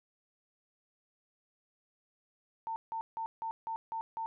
sine tone bursts, 900 Hz, A5, 39 cents sharp, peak -34 dBFS, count 7, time 2.67-4.26 s, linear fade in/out 0 ms, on 90 ms, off 160 ms, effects none

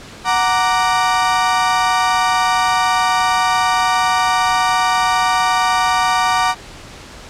35% pulse chord, Gb augmented, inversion none, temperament equal, 740 / 932.3 / 1174.7 Hz, Gb5 / Bb5 / D6, 0 / 0 / 0 cents, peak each -16 dBFS, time 0.24-6.55 s, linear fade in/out 50 ms, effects pink hiss -36 dBFS RMS until 7.29 s + low-pass 7000 Hz 12 dB/octave

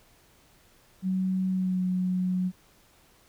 sine tone with pitch glide, 187.3 to 183.34 Hz, F#3 to F#3, +21 to -16 cents, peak -24 dBFS, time 1.02-2.52 s, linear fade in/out 50 ms, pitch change -37 cents, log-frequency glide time 1.49-1.83 s, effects pink hiss -60 dBFS RMS until 3.28 s

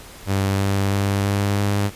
sawtooth tone with pitch steps, 97.7 / 98.61 / 99.52 / 100.45 / 101.38 Hz, G2 / G2 / G2 / G2 / G#2, -5 / +11 / +27 / +43 / -41 cents, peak -14 dBFS, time 0.26-1.91 s, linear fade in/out 50 ms, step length 330 ms, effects pink hiss -41 dBFS RMS until 1.95 s + resampled to 32000 Hz

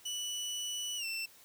25% pulse tone with pitch glide, 2960 to 2683 Hz, F#7 to E7, 0 to +30 cents, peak -32 dBFS, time 0.05-1.26 s, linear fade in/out 10 ms, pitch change -170 cents, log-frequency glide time 0.97-1.05 s, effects white hiss -59 dBFS RMS until 1.44 s

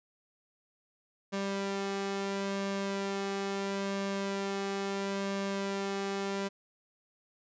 sawtooth tone with flanger, 197.1 Hz, G3, 10 cents sharp, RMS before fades -34 dBFS, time 1.32-6.49 s, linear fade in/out 20 ms, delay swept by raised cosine 1.8 to 2.4 ms, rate 0.74 Hz, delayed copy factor +0.5, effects resampled to 16000 Hz

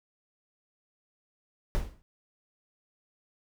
brown noise with exponential decay, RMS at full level -24 dBFS, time 1.75-2.02 s, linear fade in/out 0 ms, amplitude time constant 57 ms, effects none

